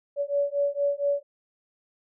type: beating tone pair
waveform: sine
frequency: 567 / 571.3 Hz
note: C#5 / D5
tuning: +39 / -48 cents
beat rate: 4.3 Hz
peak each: -26 dBFS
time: 0.16-1.23 s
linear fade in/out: 50 ms
effects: none